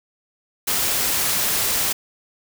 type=noise; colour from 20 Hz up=white; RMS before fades=-21 dBFS; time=0.67-1.93 s; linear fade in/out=10 ms; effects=none